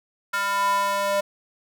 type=tone with high-pass filter sweep; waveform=square; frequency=199.7 Hz; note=G3; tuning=32 cents sharp; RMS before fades=-23 dBFS; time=0.33-1.21 s; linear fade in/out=10 ms; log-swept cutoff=1300 to 670 Hz; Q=4.9; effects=none